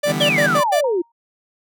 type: tone bursts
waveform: 45% pulse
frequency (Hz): 587.3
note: D5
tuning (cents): 0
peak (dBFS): -16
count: 5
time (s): 0.03-0.811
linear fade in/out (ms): 10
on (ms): 93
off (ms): 79
type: chord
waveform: sawtooth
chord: E minor seventh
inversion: third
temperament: just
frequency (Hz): 148.33 / 164.81 / 197.78 / 247.2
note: D3 / E3 / G3 / B3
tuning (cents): +18 / 0 / +16 / +2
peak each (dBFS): -22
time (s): 0.05-0.62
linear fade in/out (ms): 50
type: exponential sweep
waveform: sine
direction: down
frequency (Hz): 3412 to 328.7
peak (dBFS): -16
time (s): 0.2-1.02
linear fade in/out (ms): 10
type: tone with exponential decay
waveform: sine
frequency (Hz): 932.3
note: A#5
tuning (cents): 0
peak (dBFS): -22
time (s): 0.84-1.12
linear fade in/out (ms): 5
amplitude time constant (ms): 59
effects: none